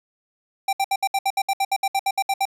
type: tone bursts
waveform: square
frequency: 784 Hz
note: G5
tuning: in tune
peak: -19 dBFS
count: 16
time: 0.68-2.454 s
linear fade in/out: 5 ms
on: 49 ms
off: 66 ms
effects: resampled to 32000 Hz